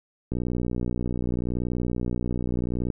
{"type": "click train", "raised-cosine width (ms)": 3, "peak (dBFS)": -15, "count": 158, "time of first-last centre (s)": [0.32, 2.902], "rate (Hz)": 60.8, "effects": []}